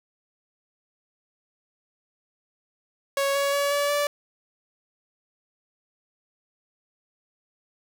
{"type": "tone with pitch steps", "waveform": "sawtooth", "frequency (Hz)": [554.4, 560.8, 567.4, 574, 580.6], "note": ["C#5", "C#5", "C#5", "D5", "D5"], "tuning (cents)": [0, 20, 40, -40, -20], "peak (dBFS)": -18, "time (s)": [3.17, 4.07], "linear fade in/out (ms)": 2, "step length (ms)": 180, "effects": []}